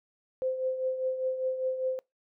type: tone with tremolo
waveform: sine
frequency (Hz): 518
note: C5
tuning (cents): -17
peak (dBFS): -25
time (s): 0.42-1.99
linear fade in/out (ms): 0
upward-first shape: triangle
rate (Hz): 5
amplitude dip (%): 65
effects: noise-tail reverb RT60 0.2 s tail -25 dB re dry